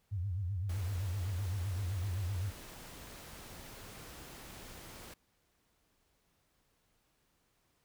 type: tone with vibrato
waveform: sine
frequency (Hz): 94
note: F#2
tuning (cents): +28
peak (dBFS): -33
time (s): 0.11-2.51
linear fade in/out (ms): 20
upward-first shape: sine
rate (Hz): 7.8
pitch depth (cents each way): 170
type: noise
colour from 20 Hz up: pink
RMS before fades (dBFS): -50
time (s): 0.69-5.14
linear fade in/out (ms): 5
effects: pink hiss -75 dBFS RMS until 7.84 s